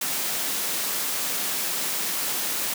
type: high-pass noise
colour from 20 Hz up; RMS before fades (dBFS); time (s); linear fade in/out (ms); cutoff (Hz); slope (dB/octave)
white; -27; 0.01-2.74; 5; 150; 24
effects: none